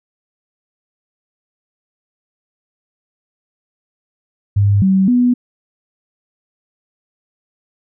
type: tone with pitch steps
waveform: sine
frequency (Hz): 101 / 191.1 / 246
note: G#2 / G3 / B3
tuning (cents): -48 / -44 / -7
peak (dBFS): -9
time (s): 4.56-5.34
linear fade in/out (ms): 10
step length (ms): 260
effects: none